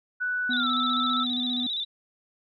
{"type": "tone with pitch glide", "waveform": "sine", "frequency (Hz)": [1485, 1315.4], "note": ["F#6", "E6"], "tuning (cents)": [6, -4], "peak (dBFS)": -25, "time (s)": [0.2, 1.25], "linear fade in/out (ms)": 20, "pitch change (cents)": -210, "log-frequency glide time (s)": [0.55, 0.68]}
{"type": "tone", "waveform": "triangle", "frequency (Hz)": 246.9, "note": "B3", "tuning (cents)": 0, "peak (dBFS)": -27, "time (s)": [0.49, 1.67], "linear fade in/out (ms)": 5}
{"type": "tone with vibrato", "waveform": "sine", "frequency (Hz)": 3700, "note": "A#7", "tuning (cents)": -14, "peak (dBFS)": -27, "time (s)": [0.5, 1.85], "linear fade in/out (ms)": 20, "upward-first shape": "square", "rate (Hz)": 15, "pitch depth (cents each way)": 67}
{"effects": []}